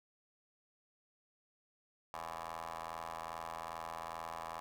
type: ring-modulated tone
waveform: 15% pulse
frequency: 82.41 Hz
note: E2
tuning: in tune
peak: -33 dBFS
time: 2.14-4.6 s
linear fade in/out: 0 ms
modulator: 918 Hz
effects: none